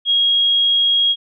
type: tone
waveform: sine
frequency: 3283 Hz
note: G#7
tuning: 21 cents flat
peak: -12 dBFS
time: 0.05-1.16 s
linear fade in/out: 50 ms
effects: none